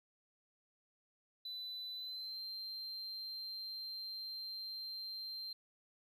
sine tone with pitch glide, 4000 to 4151 Hz, B7 to C8, +21 to -15 cents, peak -40 dBFS, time 1.45-5.53 s, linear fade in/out 5 ms, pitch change +64 cents, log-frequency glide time 1.96-2.41 s, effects tanh soft clip ceiling -41 dBFS + 13-bit

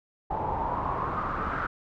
pink noise with low-pass filter sweep, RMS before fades -30 dBFS, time 0.3-1.67 s, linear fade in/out 10 ms, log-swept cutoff 830 to 1400 Hz, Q 6.3, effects none

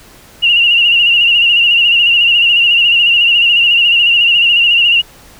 sine tone with vibrato, 2810 Hz, F7, 10 cents sharp, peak -6 dBFS, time 0.42-5.02 s, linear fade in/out 20 ms, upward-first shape sine, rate 14 Hz, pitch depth 57 cents each way, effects pink hiss -40 dBFS RMS until 5.39 s

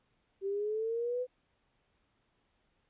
sine linear sweep, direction up, 385.2 to 507 Hz, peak -31 dBFS, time 0.41-1.27 s, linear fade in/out 50 ms, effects pink hiss -75 dBFS RMS until 2.89 s + resampled to 8000 Hz

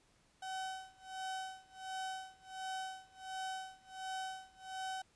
35% pulse tone with tremolo, 758 Hz, F#5, 42 cents sharp, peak -37 dBFS, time 0.42-5.02 s, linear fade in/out 5 ms, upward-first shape sine, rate 1.4 Hz, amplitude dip 95%, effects pink hiss -71 dBFS RMS until 5.15 s + resampled to 22050 Hz

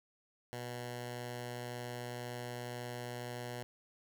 10% pulse tone with notch filter, 121.9 Hz, B2, 22 cents flat, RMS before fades -43 dBFS, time 0.53-3.63 s, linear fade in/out 0 ms, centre 290 Hz, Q 1.9, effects none

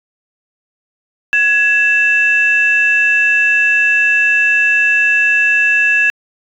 sine tone pair together, 1676 / 2660 Hz, G#6 / E7, +15 / +15 cents, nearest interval minor sixth, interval 800 cents, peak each -11 dBFS, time 1.33-6.1 s, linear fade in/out 0 ms, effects tanh soft clip ceiling -2 dBFS

